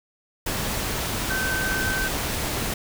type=tone in noise; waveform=sine; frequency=1540 Hz; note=G6; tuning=31 cents flat; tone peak=-25 dBFS; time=1.3-2.08 s; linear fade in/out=5 ms; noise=pink; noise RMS=-27 dBFS; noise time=0.46-2.74 s; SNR=-1 dB; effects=none